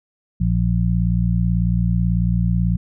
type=harmonic tone; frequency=58.2 Hz; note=A#1; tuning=2 cents flat; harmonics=1 / 2 / 3; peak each=-20 / -20 / -19 dBFS; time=0.4-2.77 s; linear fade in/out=10 ms; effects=none